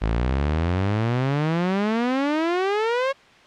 sawtooth exponential sweep, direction up, 52 to 554.4 Hz, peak -16 dBFS, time 0.01-3.13 s, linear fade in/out 20 ms, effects white hiss -50 dBFS RMS until 3.46 s + low-pass 3000 Hz 12 dB/octave

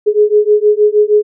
sine beating tone pair, 416.9 / 423.3 Hz, G#4 / G#4, +7 / +33 cents, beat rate 6.4 Hz, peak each -10 dBFS, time 0.06-1.23 s, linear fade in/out 20 ms, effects none

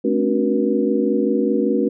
sine tone cluster, 217.3 / 265.3 / 290.4 / 370.3 / 478.6 Hz, A3 / C4 / D4 / F#4 / A#4, -21 / +24 / -19 / +1 / +46 cents, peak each -22 dBFS, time 0.04-1.89 s, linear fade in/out 10 ms, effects none

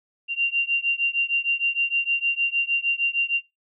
sine beating tone pair, 2768 / 2774.5 Hz, F7 / F7, -16 / -12 cents, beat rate 6.5 Hz, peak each -23 dBFS, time 0.28-3.41 s, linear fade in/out 50 ms, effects noise-tail reverb RT60 0.2 s tail -18 dB re dry

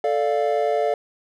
triangle chord, D minor, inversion second, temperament equal, 440 / 587.3 / 698.5 Hz, A4 / D5 / F5, 0 / 0 / 0 cents, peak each -21 dBFS, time 0.04-0.94 s, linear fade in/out 2 ms, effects none

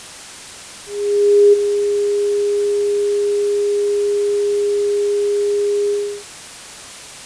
sine tone with ADSR envelope, 408.8 Hz, G#4, 27 cents flat, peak -5 dBFS, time 0.86-6.24 s, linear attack 670 ms, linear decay 15 ms, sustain -9 dB, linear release 340 ms, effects white hiss -34 dBFS RMS until 7.25 s + resampled to 22050 Hz

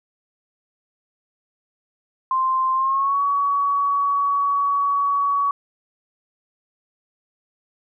sine tone with pitch glide, 1046.5 to 1128.1 Hz, C6 to C#6, 0 to +30 cents, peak -17 dBFS, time 2.31-5.51 s, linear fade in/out 2 ms, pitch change +130 cents, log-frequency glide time 2.74-3.2 s, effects none

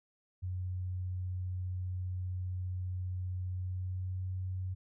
sine tone with pitch glide, 91.5 to 92.83 Hz, F#2 to F#2, -19 to +6 cents, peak -34 dBFS, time 0.42-4.75 s, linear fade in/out 20 ms, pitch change +25 cents, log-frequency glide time 3.48-4.3 s, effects none

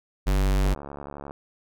square tone, 48.2 Hz, G1, 28 cents flat, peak -20 dBFS, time 0.26-0.75 s, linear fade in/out 20 ms
click train, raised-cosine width 1 ms, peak -23 dBFS, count 48, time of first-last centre 0.65-1.309 s, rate 71.3 Hz
effects none

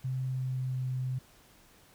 sine tone with pitch glide, 130 to 128.66 Hz, C3 to C3, -11 to -29 cents, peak -30 dBFS, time 0.04-1.19 s, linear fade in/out 10 ms, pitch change -18 cents, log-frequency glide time 0.22-0.79 s, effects pink hiss -60 dBFS RMS until 1.94 s

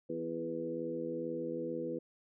harmonic tone with a mistuned harmonic, 82.41 Hz, E2, in tune, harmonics 2 / 3 / 4 / 5 / 6, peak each -47 / -43 / -40 / -44 / -39 dBFS, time 0.09-1.99 s, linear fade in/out 10 ms, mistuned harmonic 4, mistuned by +22 cents, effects none

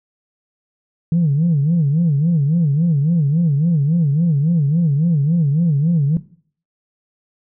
sine tone with vibrato, 155.56 Hz, D#3, in tune, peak -11 dBFS, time 1.12-6.17 s, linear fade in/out 2 ms, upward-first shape sine, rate 3.6 Hz, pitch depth 200 cents each way, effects noise-tail reverb RT60 0.5 s tail -17 dB re dry + tanh soft clip ceiling -9 dBFS

